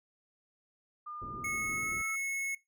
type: tone with pitch glide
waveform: sine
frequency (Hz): 1209 to 1310.8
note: D6 to E6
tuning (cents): +50 to -10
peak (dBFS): -40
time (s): 1.06-2.16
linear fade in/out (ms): 10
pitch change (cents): +140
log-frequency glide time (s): 1.38-2.05
type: low-pass noise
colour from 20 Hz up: white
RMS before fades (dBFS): -47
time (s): 1.21-2.02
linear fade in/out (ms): 10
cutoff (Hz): 360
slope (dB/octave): 24
type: tone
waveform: square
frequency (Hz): 2188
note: C#7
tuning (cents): -23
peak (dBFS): -34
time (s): 1.44-2.55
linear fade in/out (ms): 5
effects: noise-tail reverb RT60 0.2 s tail -19 dB re dry